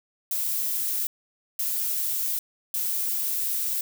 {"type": "noise bursts at uneven times", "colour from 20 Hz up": "violet", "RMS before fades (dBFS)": -27, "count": 3, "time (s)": [[0.31, 1.07], [1.59, 2.39], [2.74, 3.81]], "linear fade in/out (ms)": 2, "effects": []}